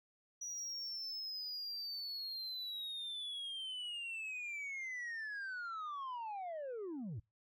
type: linear sweep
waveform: sine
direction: down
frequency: 5850 to 87.31 Hz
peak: -38 dBFS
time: 0.41-7.2 s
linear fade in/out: 10 ms
effects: noise-tail reverb RT60 0.2 s tail -23 dB re dry + tanh soft clip ceiling -40 dBFS